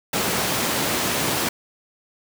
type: high-pass noise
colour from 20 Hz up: pink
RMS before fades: -23 dBFS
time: 0.13-1.49 s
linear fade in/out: 5 ms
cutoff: 160 Hz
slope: 12 dB/octave
effects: none